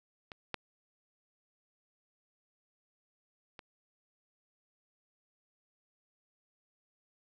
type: clicks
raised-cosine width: 0.3 ms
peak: -28 / -18 / -30 dBFS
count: 3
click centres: 0.318 / 0.543 / 3.592 s
effects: none